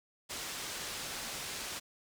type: low-pass noise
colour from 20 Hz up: white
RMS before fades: -41 dBFS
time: 0.29-1.8 s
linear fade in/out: 20 ms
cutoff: 7300 Hz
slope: 12 dB/octave
effects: none